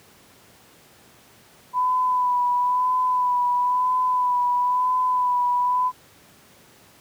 sine tone with vibrato, 995 Hz, B5, 13 cents sharp, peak -18 dBFS, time 1.73-5.92 s, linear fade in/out 50 ms, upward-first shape sine, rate 1 Hz, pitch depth 26 cents each way, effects pink hiss -52 dBFS RMS until 7 s + high-pass 100 Hz 12 dB/octave

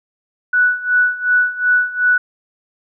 sine tone with tremolo, 1479 Hz, F#6, 1 cent flat, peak -9 dBFS, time 0.53-2.18 s, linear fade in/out 5 ms, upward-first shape sine, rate 2.7 Hz, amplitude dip 85%, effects none

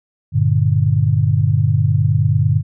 sine chord, G minor, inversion none, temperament just, 98 / 117.6 / 147 Hz, G2 / Bb2 / D3, 0 / +16 / +2 cents, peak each -16 dBFS, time 0.32-2.63 s, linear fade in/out 50 ms, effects none

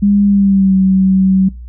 sine tone with pitch glide, 202.4 to 189.94 Hz, G#3 to F#3, -44 to +46 cents, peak -7 dBFS, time 0.02-1.49 s, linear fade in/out 10 ms, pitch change -110 cents, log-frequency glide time 0.25-0.76 s, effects noise-tail reverb RT60 0.3 s tail -26 dB re dry + added 60 Hz sine -27 dBFS peak until 1.68 s

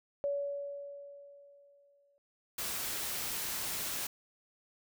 sine tone with exponential decay, 567 Hz, C#5, 39 cents sharp, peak -29 dBFS, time 0.24-2.18 s, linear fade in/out 0 ms, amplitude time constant 420 ms
white noise, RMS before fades -37 dBFS, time 2.58-4.07 s, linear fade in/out 5 ms
effects none

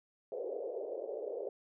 white band-pass noise, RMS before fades -40 dBFS, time 0.32-1.49 s, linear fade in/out 2 ms, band 400 to 570 Hz, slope 48 dB/octave, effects none

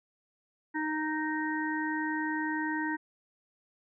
harmonic tone, 310.2 Hz, D#4, 5 cents flat, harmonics 1 / 3 / 5 / 6, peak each -32 / -36 / -38 / -36 dBFS, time 0.74-2.97 s, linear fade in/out 20 ms, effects none

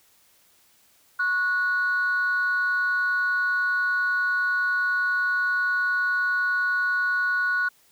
sine tone pair together, 1105.3 / 1465 Hz, C#6 / F#6, -5 / -18 cents, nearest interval perfect fourth, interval 487 cents, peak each -29 / -20 dBFS, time 1.19-7.69 s, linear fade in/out 10 ms, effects tanh soft clip ceiling -17 dBFS + white hiss -60 dBFS RMS until 7.91 s

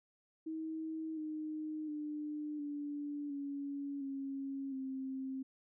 sine tone with pitch steps, 318.5 / 308.9 / 299.6 / 290.6 / 281.8 / 273.3 / 265.1 Hz, D#4 / D#4 / D4 / D4 / C#4 / C#4 / C4, +41 / -12 / +35 / -18 / +29 / -24 / +23 cents, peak -38 dBFS, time 0.46-5.43 s, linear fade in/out 10 ms, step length 710 ms, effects none

